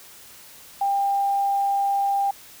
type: tone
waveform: sine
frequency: 796 Hz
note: G5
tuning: 26 cents sharp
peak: -19 dBFS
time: 0.81-2.31 s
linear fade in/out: 5 ms
effects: white hiss -46 dBFS RMS until 2.6 s